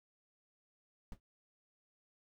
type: noise with exponential decay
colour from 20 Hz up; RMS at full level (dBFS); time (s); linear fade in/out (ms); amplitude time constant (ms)
brown; -42; 1.12-1.2; 2; 16
effects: none